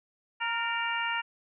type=harmonic tone with a mistuned harmonic; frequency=466.2 Hz; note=A#4; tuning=in tune; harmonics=2 / 3 / 4 / 5 / 6; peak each=-33 / -34 / -35 / -36 / -35 dBFS; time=0.4-1.22 s; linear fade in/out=20 ms; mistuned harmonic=4; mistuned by=-34 cents; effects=none